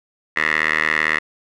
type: tone with band-pass filter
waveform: 10% pulse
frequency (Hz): 77.78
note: D#2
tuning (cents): 0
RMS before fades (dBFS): -19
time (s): 0.36-1.19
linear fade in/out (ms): 10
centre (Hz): 1900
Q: 5.2
effects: none